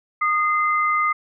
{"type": "tone pair together", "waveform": "sine", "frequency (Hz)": [1230, 2072], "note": ["D#6", "C7"], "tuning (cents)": [-20, -17], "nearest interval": "major sixth", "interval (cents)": 903, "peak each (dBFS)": [-18, -23], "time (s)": [0.21, 1.13], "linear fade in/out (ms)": 10, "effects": []}